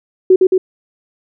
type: tone with echo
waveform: sine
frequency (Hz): 372.9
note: F#4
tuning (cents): +14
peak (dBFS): -4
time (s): 0.3-0.36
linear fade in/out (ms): 5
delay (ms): 110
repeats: 2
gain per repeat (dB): -2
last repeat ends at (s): 0.58
effects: none